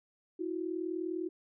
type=tone pair together; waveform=sine; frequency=325.4 / 365.3 Hz; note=E4 / F#4; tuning=-22 / -22 cents; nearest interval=major second; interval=200 cents; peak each=-36 / -36 dBFS; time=0.39-1.29 s; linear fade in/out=10 ms; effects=none